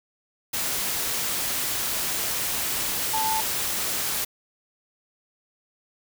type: tone in noise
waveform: sine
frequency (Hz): 880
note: A5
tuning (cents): 0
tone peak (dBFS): -24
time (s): 3.13-3.41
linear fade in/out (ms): 10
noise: white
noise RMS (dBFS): -27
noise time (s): 0.53-4.25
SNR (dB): 0
effects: none